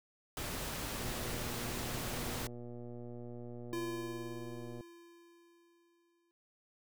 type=noise; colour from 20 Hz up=pink; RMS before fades=-40 dBFS; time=0.37-2.47 s; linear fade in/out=2 ms
type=click train; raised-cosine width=2 ms; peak=-35 dBFS; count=458; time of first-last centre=1-4.808 s; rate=120 Hz
type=tone with exponential decay; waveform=square; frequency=341.4 Hz; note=F4; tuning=39 cents flat; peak=-36 dBFS; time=3.73-6.31 s; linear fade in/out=0 ms; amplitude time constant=560 ms
effects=none